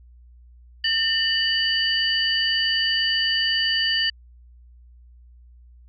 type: tone cluster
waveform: sine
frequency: 1809 / 2961 / 4616 Hz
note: A6 / F#7 / D8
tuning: +48 / +1 / -31 cents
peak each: -24 / -22 / -25 dBFS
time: 0.84-4.1 s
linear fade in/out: 5 ms
effects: added 60 Hz sine -46 dBFS peak until 5.88 s